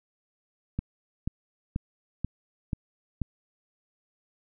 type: click train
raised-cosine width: 5 ms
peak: -16 dBFS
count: 6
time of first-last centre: 0.79-3.217 s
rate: 2.06 Hz
effects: none